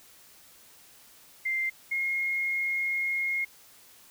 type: tone pair in turn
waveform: sine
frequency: 2093 / 2148 Hz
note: C7 / C7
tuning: 0 / +45 cents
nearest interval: unison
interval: 45 cents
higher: second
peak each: -26 dBFS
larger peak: neither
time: 1.45-1.7 / 1.91-3.45 s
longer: second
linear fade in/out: 10 ms
effects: white hiss -55 dBFS RMS until 4.1 s